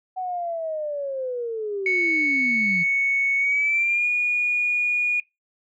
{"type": "linear sweep", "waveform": "sine", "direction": "down", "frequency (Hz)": [752, 167.3], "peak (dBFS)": -25, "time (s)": [0.16, 2.84], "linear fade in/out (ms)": 20}
{"type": "tone with pitch glide", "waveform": "sine", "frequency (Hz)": [2217, 2446], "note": ["C#7", "D#7"], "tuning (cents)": [0, -30], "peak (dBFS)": -18, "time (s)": [1.86, 5.2], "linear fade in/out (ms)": 2, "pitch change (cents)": 170, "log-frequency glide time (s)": [3.38, 4.08]}
{"effects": ["noise-tail reverb RT60 0.2 s tail -23 dB re dry", "tanh soft clip ceiling -12 dBFS"]}